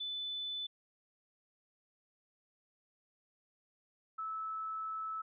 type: tone pair in turn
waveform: sine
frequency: 3500 / 1305.7 Hz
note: A7 / E6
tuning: -10 / -17 cents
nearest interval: octave + perfect fourth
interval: 1707 cents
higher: first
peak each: -37 / -37 dBFS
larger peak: neither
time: 0-0.67 / 4.18-5.22 s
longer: second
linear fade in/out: 10 ms
effects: none